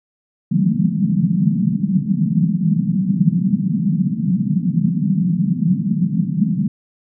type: band-pass noise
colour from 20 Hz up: pink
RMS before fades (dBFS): -17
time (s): 0.51-6.68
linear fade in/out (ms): 5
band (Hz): 160 to 210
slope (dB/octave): 48
effects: none